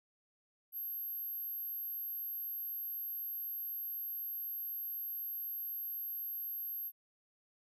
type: tone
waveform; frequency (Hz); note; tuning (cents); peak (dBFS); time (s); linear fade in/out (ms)
sine; 12544; G9; 0; -38; 0.72-6.92; 50
effects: none